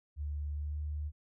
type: tone with pitch glide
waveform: sine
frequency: 73.5 to 74.83 Hz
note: D2 to D2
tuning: +2 to +33 cents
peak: -34 dBFS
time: 0.16-1.12 s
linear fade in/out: 50 ms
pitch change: +31 cents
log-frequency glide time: 0.53-0.81 s
effects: none